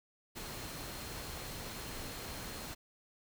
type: tone in noise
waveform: sine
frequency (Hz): 4201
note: C8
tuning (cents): +6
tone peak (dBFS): -55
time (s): 0.35-2.75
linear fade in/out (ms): 20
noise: pink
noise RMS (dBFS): -44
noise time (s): 0.35-2.75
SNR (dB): -14
effects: none